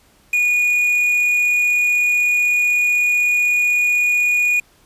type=tone with quantisation; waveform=triangle; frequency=2452 Hz; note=D#7; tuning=26 cents flat; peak=-12 dBFS; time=0.33-4.6 s; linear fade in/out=5 ms; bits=5; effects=pink hiss -54 dBFS RMS until 4.85 s + resampled to 32000 Hz